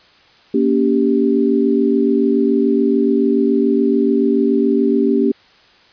sine chord, G diminished, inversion first, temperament just, 235.2 / 282.2 / 392 Hz, Bb3 / Db4 / G4, +16 / +31 / 0 cents, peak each -16 dBFS, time 0.54-5.32 s, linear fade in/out 5 ms, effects white hiss -49 dBFS RMS until 5.92 s + resampled to 11025 Hz

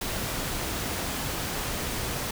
pink noise, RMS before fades -31 dBFS, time 0.01-2.31 s, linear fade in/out 5 ms, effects none

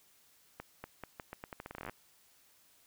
accelerating click train, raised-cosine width 0.5 ms, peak -27 dBFS, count 19, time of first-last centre 0.6-1.896 s, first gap 240 ms, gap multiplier 0.82, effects white hiss -66 dBFS RMS until 2.86 s

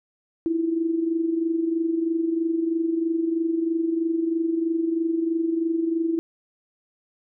sine tone with amplitude modulation, 329.6 Hz, E4, in tune, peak -18 dBFS, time 0.46-6.19 s, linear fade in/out 0 ms, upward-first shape sine, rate 23.1 Hz, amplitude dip 60%, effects none

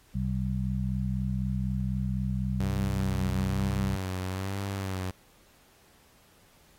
harmonic tone, 64 Hz, C2, 38 cents flat, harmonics 1 / 2 / 3, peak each -32 / -31 / -31 dBFS, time 0.14-3.97 s, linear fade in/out 20 ms
sawtooth tone with vibrato, 95.7 Hz, G2, 41 cents flat, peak -27 dBFS, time 2.6-5.11 s, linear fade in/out 5 ms, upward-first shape sine, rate 1.1 Hz, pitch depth 59 cents each way
effects pink hiss -61 dBFS RMS until 6.78 s + AAC 48 kbps

